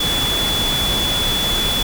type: tone in noise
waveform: sine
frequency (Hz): 3431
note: A7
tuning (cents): -44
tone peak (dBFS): -18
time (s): 0-1.83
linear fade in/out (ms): 5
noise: pink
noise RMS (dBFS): -22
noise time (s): 0-1.83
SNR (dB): +1
effects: none